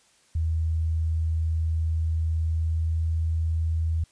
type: tone with pitch glide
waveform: sine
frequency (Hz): 80.6 to 81.07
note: E2 to E2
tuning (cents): -38 to -28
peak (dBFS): -22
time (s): 0.35-4.04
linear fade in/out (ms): 5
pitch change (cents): +10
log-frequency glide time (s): 2.44-3.01
effects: white hiss -61 dBFS RMS until 4.11 s + resampled to 22050 Hz